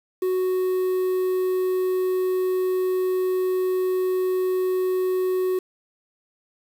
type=tone with quantisation; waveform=triangle; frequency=370 Hz; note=F#4; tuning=in tune; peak=-18 dBFS; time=0.22-5.59 s; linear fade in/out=5 ms; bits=7; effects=none